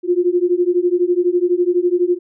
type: beating tone pair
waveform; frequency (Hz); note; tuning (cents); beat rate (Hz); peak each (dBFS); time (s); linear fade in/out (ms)
sine; 348.8 / 360.8; F4 / F#4; -2 / -44; 12; -16; 0.03-2.19; 50
effects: none